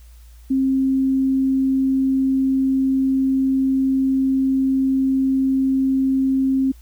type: tone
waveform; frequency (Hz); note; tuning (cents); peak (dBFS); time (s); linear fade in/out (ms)
sine; 266.1; C4; +29; -15; 0.5-6.72; 10
effects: added 58 Hz sine -41 dBFS peak until 6.81 s + white hiss -56 dBFS RMS until 6.81 s